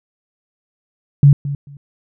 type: tone with echo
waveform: sine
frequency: 141.8 Hz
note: C#3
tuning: 40 cents sharp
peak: -4 dBFS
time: 1.23-1.33 s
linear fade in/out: 2 ms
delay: 220 ms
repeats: 2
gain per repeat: -15 dB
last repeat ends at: 1.77 s
effects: none